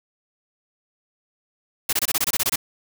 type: noise bursts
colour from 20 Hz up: white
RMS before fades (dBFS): -21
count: 11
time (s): 1.89-2.559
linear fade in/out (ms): 5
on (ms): 39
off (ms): 24
effects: none